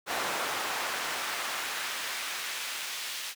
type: noise with high-pass filter sweep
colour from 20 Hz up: brown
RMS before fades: -34 dBFS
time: 0.06-3.35 s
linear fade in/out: 50 ms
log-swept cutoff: 810 to 2900 Hz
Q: 0.79
effects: none